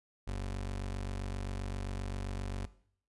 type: tone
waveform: 30% pulse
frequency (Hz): 47.6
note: F#1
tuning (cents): +50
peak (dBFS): -32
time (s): 0.27-2.66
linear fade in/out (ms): 10
effects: noise-tail reverb RT60 0.6 s tail -18 dB re dry + resampled to 24000 Hz